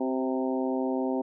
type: harmonic tone with a mistuned harmonic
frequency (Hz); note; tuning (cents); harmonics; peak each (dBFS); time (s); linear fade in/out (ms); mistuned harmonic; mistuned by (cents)
130.81; C3; 0; 2 / 3 / 4 / 5 / 6 / 7; -28 / -32 / -34 / -36 / -38 / -39; 0-1.22; 10; 3; -28
effects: none